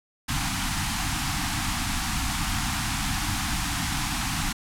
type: band-stop noise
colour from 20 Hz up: pink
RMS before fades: -27 dBFS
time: 0.28-4.53 s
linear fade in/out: 10 ms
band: 310 to 710 Hz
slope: 96 dB/octave
effects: low-pass 11000 Hz 12 dB/octave